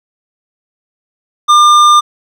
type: tone with hard clipping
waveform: triangle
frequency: 1200 Hz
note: D6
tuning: 37 cents sharp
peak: -5 dBFS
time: 1.48-2.01 s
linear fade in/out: 20 ms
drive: 15 dB
effects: none